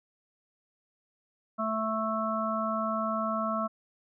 harmonic tone, 220 Hz, A3, in tune, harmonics 1 / 3 / 5 / 6, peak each -33 / -33 / -33 / -33 dBFS, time 1.58-3.68 s, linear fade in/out 20 ms, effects none

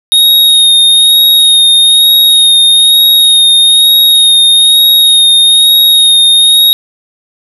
square tone with vibrato, 3729 Hz, A#7, in tune, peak -3 dBFS, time 0.12-6.73 s, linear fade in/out 0 ms, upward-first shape sine, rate 1.1 Hz, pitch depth 20 cents each way, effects none

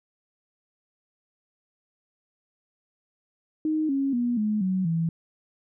sine tone with pitch steps, 311.1 / 274 / 241.3 / 212.5 / 187.13 / 164.8 Hz, D#4 / C#4 / B3 / G#3 / F#3 / E3, 0 / -20 / -40 / +40 / +20 / 0 cents, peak -22 dBFS, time 3.65-5.09 s, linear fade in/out 2 ms, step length 240 ms, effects none

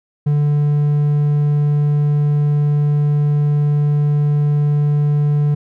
triangle tone, 146.83 Hz, D3, in tune, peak -10 dBFS, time 0.26-5.55 s, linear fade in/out 10 ms, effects none

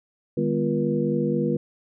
sine tone cluster, 152.6 / 202.9 / 247 / 347 / 478.8 Hz, D#3 / G#3 / B3 / F4 / A#4, -33 / -40 / 0 / -11 / +46 cents, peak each -27 dBFS, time 0.37-1.57 s, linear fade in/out 5 ms, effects none

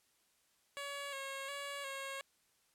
10% pulse tone with vibrato, 554.4 Hz, C#5, in tune, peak -33 dBFS, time 0.77-2.21 s, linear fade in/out 0 ms, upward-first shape square, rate 1.4 Hz, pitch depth 32 cents each way, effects white hiss -74 dBFS RMS until 2.74 s + low-pass 12000 Hz 12 dB/octave

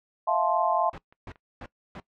sine chord, F major seventh, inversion third, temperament just, 654.8 / 698.5 / 873.1 / 1047.7 Hz, E5 / F5 / A5 / C6, -12 / 0 / -14 / +2 cents, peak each -27 dBFS, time 0.27-0.9 s, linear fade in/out 10 ms
pink noise bursts, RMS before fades -39 dBFS, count 4, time 0.93-2 s, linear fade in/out 2 ms, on 50 ms, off 290 ms
clicks, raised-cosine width 0.3 ms, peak -35 dBFS, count 3, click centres 1.125 / 1.278 / 1.358 s
effects noise-tail reverb RT60 0.1 s tail -20 dB re dry + low-pass 2000 Hz 12 dB/octave

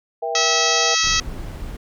sine chord, E diminished, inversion second, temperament just, 474.7 / 659.3 / 791.1 Hz, Bb4 / E5 / G5, +31 / 0 / +16 cents, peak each -26 dBFS, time 0.22-0.95 s, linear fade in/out 10 ms
harmonic tone, 648 Hz, E5, 30 cents flat, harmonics 2 / 3 / 4 / 5 / 6 / 7 / 8 / 9 / 10, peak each -25 / -25 / -25 / -25 / -25 / -25 / -25 / -25 / -25 dBFS, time 0.35-1.2 s, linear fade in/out 2 ms
brown noise, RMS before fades -30 dBFS, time 1.03-1.77 s, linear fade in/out 10 ms
effects none

